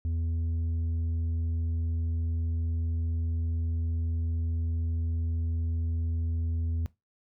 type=tone with tanh clipping; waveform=sine; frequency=82.41 Hz; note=E2; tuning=in tune; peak=-28 dBFS; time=0.05-6.86 s; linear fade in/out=0 ms; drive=5 dB; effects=noise-tail reverb RT60 0.2 s tail -19 dB re dry